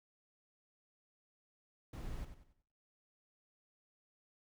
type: noise with echo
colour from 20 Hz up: brown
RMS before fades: -43 dBFS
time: 1.93-2.25 s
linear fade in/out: 5 ms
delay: 94 ms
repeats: 4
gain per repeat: -9 dB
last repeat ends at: 2.626 s
effects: noise-tail reverb RT60 0.6 s tail -20 dB re dry